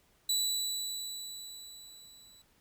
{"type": "tone with level ramp", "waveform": "25% pulse", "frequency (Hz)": 3951, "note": "B7", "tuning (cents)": 0, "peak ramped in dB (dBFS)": [-23, -53], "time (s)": [0.29, 2.42], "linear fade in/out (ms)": 5, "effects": ["pink hiss -68 dBFS RMS until 2.6 s"]}